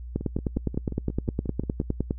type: two click trains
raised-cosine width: 3 ms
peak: -12 / -20 dBFS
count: 20 / 10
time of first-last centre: 0.16-2.109 / 0.21-1.814 s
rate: 9.75 / 5.61 Hz
effects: noise-tail reverb RT60 0.1 s tail -26 dB re dry + added 60 Hz sine -35 dBFS peak until 2.18 s